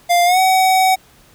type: tone with pitch glide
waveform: square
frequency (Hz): 698.5 to 753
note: F5 to F#5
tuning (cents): 0 to +30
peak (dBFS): -11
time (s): 0.09-0.96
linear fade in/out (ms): 20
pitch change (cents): +130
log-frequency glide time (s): 0.25-0.39
effects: pink hiss -49 dBFS RMS until 1.34 s